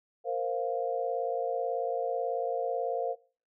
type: chord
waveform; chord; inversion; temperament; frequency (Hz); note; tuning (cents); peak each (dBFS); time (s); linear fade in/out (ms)
sine; Bb suspended second; none; just; 466.2 / 524.4 / 699.2; Bb4 / C5 / F5; 0 / +4 / +2; -33; 0.24-3.16; 50
effects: noise-tail reverb RT60 0.4 s tail -22 dB re dry